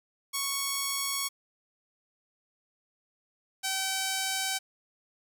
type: tone pair in turn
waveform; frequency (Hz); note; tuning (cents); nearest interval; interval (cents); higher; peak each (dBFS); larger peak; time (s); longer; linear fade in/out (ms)
5% pulse; 1108.7 / 768.1; C#6 / G5; 0 / -35; tritone; 635; first; -17; neither; 0.33-1.29 / 3.63-4.59; neither; 20
effects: none